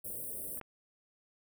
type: band-stop noise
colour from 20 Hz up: white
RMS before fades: -41 dBFS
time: 0.04-0.6 s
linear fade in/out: 10 ms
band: 650 to 8400 Hz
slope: 96 dB/octave
type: clicks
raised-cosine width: 0.5 ms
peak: -40 / -32 dBFS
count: 2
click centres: 0.575 / 0.613 s
effects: none

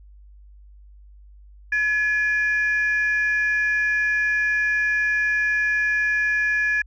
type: tone pair together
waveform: sine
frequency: 1700 / 2408 Hz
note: G#6 / D7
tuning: +40 / +43 cents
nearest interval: tritone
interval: 603 cents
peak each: -18 / -26 dBFS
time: 1.72-6.82 s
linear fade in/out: 5 ms
effects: tanh soft clip ceiling -13 dBFS + added 50 Hz sine -44 dBFS peak until 6.86 s

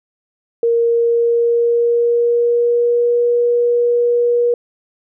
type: tone with pitch glide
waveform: sine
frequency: 466.2 to 479 Hz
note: A#4 to A#4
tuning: 0 to +47 cents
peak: -11 dBFS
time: 0.63-4.54 s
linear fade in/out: 2 ms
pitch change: +47 cents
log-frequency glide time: 0.74-3.24 s
effects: none

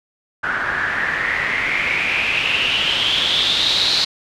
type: noise with low-pass filter sweep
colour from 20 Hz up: white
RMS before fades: -19 dBFS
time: 0.43-4.05 s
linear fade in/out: 10 ms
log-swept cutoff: 1500 to 4200 Hz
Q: 7.1
effects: none

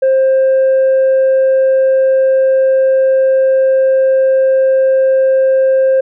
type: tone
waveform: sine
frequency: 529 Hz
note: C5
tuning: 19 cents sharp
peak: -5 dBFS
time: 0.02-6.01 s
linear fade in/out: 10 ms
effects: tanh soft clip ceiling -6 dBFS

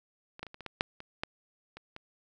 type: clicks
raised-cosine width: 0.3 ms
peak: -30 / -22 / -29 / -30 / -28 / -22 / -10 / -28 / -16 / -29 / -27 dBFS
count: 11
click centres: 0.394 / 0.43 / 0.467 / 0.544 / 0.607 / 0.663 / 0.809 / 1.004 / 1.235 / 1.77 / 1.964 s
effects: none

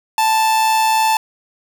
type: tone with amplitude modulation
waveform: 45% pulse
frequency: 880 Hz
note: A5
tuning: in tune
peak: -11 dBFS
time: 0.18-1.17 s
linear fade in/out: 2 ms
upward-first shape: sine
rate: 123 Hz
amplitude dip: 30%
effects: none

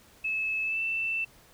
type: tone with pitch glide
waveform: sine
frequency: 2600 to 2665 Hz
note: E7 to E7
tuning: -24 to +18 cents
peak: -27 dBFS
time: 0.24-1.25 s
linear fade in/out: 10 ms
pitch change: +42 cents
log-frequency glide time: 0.63-0.81 s
effects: pink hiss -57 dBFS RMS until 1.53 s

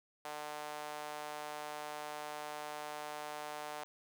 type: tone with high-pass filter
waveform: sawtooth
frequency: 150 Hz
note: D3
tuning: 37 cents sharp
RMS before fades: -44 dBFS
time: 0.25-3.84 s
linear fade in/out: 0 ms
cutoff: 720 Hz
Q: 1.9
effects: none

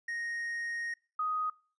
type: tone pair in turn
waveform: triangle / sine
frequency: 1866 / 1249.4 Hz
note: A#6 / D#6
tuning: +1 / +7 cents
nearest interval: perfect fifth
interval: 694 cents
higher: first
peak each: -32 / -29 dBFS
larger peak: second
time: 0.08-0.94 / 1.19-1.5 s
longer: first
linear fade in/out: 5 ms
effects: noise-tail reverb RT60 0.4 s tail -25 dB re dry + resampled to 22050 Hz

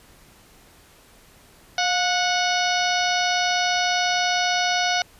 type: harmonic tone with a mistuned harmonic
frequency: 735 Hz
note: F#5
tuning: 12 cents flat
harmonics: 1 / 2 / 3 / 4 / 5 / 6 / 7 / 8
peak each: -23 / -26 / -28 / -29 / -30 / -31 / -31 / -32 dBFS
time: 1.78-5.02 s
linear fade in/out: 2 ms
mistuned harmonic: 1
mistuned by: -51 cents
effects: pink hiss -52 dBFS RMS until 5.19 s + resampled to 32000 Hz

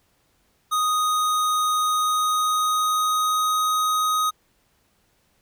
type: tone with pitch glide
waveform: square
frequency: 1244.5 to 1253.2 Hz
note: D#6 to D#6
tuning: 0 to +12 cents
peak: -20 dBFS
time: 0.71-4.31 s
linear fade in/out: 20 ms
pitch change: +12 cents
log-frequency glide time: 1.82-3.59 s
effects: pink hiss -65 dBFS RMS until 5.41 s

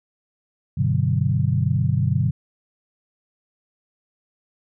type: chord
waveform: sine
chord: G major seventh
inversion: none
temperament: equal with one note detuned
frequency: 98 / 124.62 / 146.83 / 185 Hz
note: G2 / B2 / D3 / F#3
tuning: 0 / +16 / 0 / 0 cents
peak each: -23 / -21 / -22 / -27 dBFS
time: 0.77-2.31 s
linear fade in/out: 10 ms
effects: none

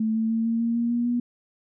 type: tone with pitch steps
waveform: sine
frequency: 220 / 222.9 / 225.9 / 228.9 / 232 / 235.1 / 238.3 / 241.4 Hz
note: A3 / A3 / A3 / A#3 / A#3 / A#3 / A#3 / B3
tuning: 0 / +23 / +46 / -31 / -8 / +15 / +38 / -39 cents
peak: -21 dBFS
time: 0-1.2 s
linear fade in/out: 5 ms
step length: 150 ms
effects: none

